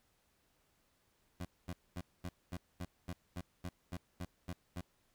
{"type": "tone bursts", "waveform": "20% pulse", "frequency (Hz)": 88.3, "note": "F2", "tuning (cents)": 20, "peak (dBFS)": -35, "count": 13, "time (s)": [1.4, 4.81], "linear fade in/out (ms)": 5, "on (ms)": 50, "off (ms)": 230, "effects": ["pink hiss -75 dBFS RMS until 5.14 s"]}